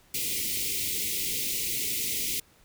white band-stop noise, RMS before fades -30 dBFS, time 0.14-2.4 s, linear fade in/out 5 ms, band 490 to 2000 Hz, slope 96 dB/octave, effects pink hiss -60 dBFS RMS until 2.64 s

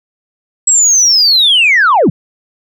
sine linear sweep, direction down, 7810 to 116.54 Hz, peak -4 dBFS, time 0.67-2.1 s, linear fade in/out 5 ms, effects tanh soft clip ceiling -2 dBFS

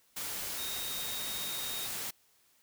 sine tone in noise, 3729 Hz, A#7, in tune, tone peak -40 dBFS, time 0.58-1.87 s, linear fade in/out 10 ms, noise white, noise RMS -38 dBFS, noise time 0.16-2.11 s, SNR -5 dB, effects white hiss -68 dBFS RMS until 2.62 s

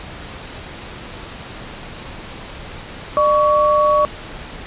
sine tone pair together, 600 / 1125.2 Hz, D5 / C#6, +37 / +26 cents, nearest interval major seventh, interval 1089 cents, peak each -14 dBFS, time 3.17-4.05 s, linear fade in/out 0 ms, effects pink hiss -33 dBFS RMS until 4.66 s + resampled to 8000 Hz

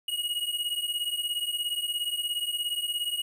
square beating tone pair, 2880 / 2897 Hz, F#7 / F#7, -47 / -37 cents, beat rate 17 Hz, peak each -33 / -31 dBFS, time 0.08-3.22 s, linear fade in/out 5 ms, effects 10-bit

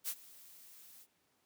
blue noise with ADSR envelope, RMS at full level -36 dBFS, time 0.04-1.07 s, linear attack 47 ms, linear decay 57 ms, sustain -21 dB, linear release 54 ms, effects pink hiss -75 dBFS RMS until 1.45 s + high-pass 150 Hz 12 dB/octave

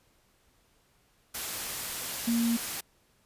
sine tone in noise, 233 Hz, A#3, 1 cent flat, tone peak -24 dBFS, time 2.27-2.57 s, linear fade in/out 10 ms, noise white, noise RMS -35 dBFS, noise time 1.34-2.81 s, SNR +8 dB, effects pink hiss -67 dBFS RMS until 3.25 s + resampled to 32000 Hz

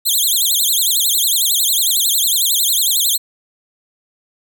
10% pulse tone with vibrato, 3645 Hz, A#7, 40 cents flat, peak -6 dBFS, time 0.05-3.18 s, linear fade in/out 20 ms, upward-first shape sine, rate 11 Hz, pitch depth 260 cents each way, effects none

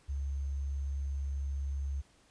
sine tone with sample-and-hold, 69.3 Hz, C#2, in tune, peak -32 dBFS, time 0.08-2.02 s, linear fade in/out 20 ms, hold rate 6300 Hz, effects pink hiss -65 dBFS RMS until 2.3 s + resampled to 22050 Hz

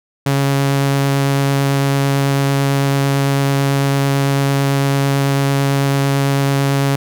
sawtooth tone with vibrato, 138.59 Hz, C#3, in tune, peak -9 dBFS, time 0.26-6.96 s, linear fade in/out 5 ms, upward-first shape triangle, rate 9 Hz, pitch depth 9 cents each way, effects none

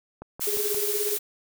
click train, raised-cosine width 1 ms, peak -24 dBFS, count 4, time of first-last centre 0.22-0.746 s, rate 5.7 Hz
blue noise, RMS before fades -28 dBFS, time 0.4-1.19 s, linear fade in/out 20 ms
sine tone with tremolo, 415.3 Hz, G#4, in tune, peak -24 dBFS, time 0.47-1.17 s, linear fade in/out 2 ms, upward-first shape triangle, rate 17 Hz, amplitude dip 85%
effects none

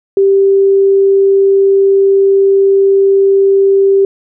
sine tone, 392 Hz, G4, in tune, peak -5 dBFS, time 0.17-4.05 s, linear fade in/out 2 ms, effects none

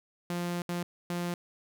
sawtooth tone bursts at uneven times, 174.6 Hz, F3, in tune, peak -27 dBFS, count 3, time 0.3-0.62 / 0.69-0.83 / 1.1-1.34 s, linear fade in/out 2 ms, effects none

